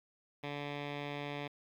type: tone with low-pass filter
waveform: 10% pulse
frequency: 144.5 Hz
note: D3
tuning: 28 cents flat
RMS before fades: -41 dBFS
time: 0.43-1.48 s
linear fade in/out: 10 ms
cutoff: 3000 Hz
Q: 2.7
effects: 11-bit